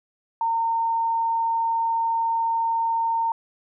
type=tone; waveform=sine; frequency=914 Hz; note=A#5; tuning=34 cents flat; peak=-20 dBFS; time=0.41-3.32 s; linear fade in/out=2 ms; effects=none